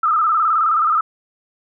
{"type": "tone with vibrato", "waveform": "sine", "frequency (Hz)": 1275, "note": "D#6", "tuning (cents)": 42, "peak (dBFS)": -13, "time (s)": [0.03, 1.01], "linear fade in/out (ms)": 5, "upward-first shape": "square", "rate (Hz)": 19, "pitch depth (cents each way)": 67, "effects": []}